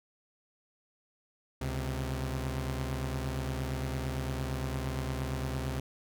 sawtooth tone pair together, 69.4 / 130.07 Hz, C#2 / C3, +3 / -10 cents, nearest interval major seventh, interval 1087 cents, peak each -31 / -31 dBFS, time 1.61-5.8 s, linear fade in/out 5 ms, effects none

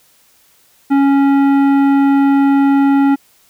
triangle tone with tanh clipping, 277.2 Hz, C#4, in tune, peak -10 dBFS, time 0.9-3.16 s, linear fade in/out 20 ms, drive 17 dB, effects white hiss -52 dBFS RMS until 3.49 s

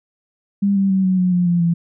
sine tone with pitch steps, 200 / 195.32 / 190.75 / 186.28 / 181.92 / 177.67 / 173.51 / 169.45 Hz, G3 / G3 / G3 / F#3 / F#3 / F3 / F3 / E3, +35 / -6 / -47 / +12 / -29 / +30 / -11 / +48 cents, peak -13 dBFS, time 0.62-1.74 s, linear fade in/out 10 ms, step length 140 ms, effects none

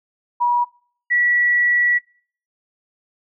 sine tone pair in turn, 965 / 1941.2 Hz, B5 / B6, -40 / -30 cents, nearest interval octave, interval 1210 cents, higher second, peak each -14 dBFS, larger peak neither, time 0.4-0.65 / 1.1-1.99 s, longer second, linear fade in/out 20 ms, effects noise-tail reverb RT60 0.5 s tail -23 dB re dry

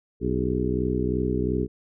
harmonic tone with a mistuned harmonic, 62.9 Hz, B1, 32 cents sharp, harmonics 1 / 2 / 3 / 4 / 5 / 6 / 7, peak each -30 / -30 / -30 / -30 / -30 / -30 / -30 dBFS, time 0.2-1.68 s, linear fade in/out 50 ms, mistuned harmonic 7, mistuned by -82 cents, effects none

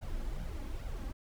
brown noise with flanger, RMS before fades -38 dBFS, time 0.01-1.13 s, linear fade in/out 20 ms, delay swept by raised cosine 1.3 to 3.7 ms, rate 2.4 Hz, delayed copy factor +0.65, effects none

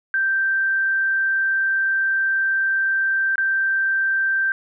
sine tone with dropouts, 1567 Hz, G6, 1 cent flat, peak -17 dBFS, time 0.14-4.52 s, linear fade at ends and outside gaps 1 ms, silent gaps 3.357-3.381 s, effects none

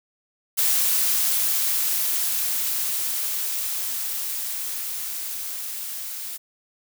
blue noise with level ramp, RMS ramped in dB -20 to -33 dBFS, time 0.57-6.38 s, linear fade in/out 20 ms, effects none

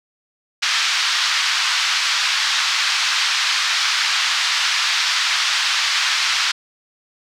white band-pass noise, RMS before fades -19 dBFS, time 0.62-6.52 s, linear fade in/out 10 ms, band 1100 to 5100 Hz, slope 24 dB/octave, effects none

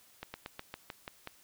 slowing click train, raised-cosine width 0.3 ms, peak -24 dBFS, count 8, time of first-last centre 0.23-1.274 s, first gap 110 ms, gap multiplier 1.1, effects white hiss -62 dBFS RMS until 1.43 s

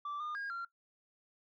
sine tone with pitch steps, 1166 / 1214 / 1627 / 1378 Hz, D6 / D#6 / G#6 / F6, -13 / -43 / -36 / -24 cents, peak -35 dBFS, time 0.05-0.65 s, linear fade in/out 5 ms, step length 150 ms, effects noise-tail reverb RT60 0.1 s tail -18 dB re dry + tanh soft clip ceiling -36 dBFS

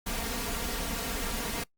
pink noise with comb filter, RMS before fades -33 dBFS, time 0.06-1.64 s, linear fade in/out 10 ms, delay 4.3 ms, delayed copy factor +0.8, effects noise-tail reverb RT60 0.1 s tail -22 dB re dry + Opus 48 kbps

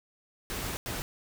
pink noise bursts at uneven times, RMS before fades -35 dBFS, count 2, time 0.5-0.77 / 0.86-1.02 s, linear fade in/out 0 ms, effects none

